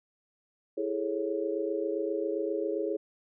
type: chord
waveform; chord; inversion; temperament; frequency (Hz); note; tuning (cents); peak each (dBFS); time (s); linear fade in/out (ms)
sine; A major seventh; second; just; 330 / 412.5 / 440 / 550; E4 / G#4 / A4 / C#5; +2 / -12 / 0 / -14; -34 / -32 / -36 / -35; 0.77-2.97; 10
effects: none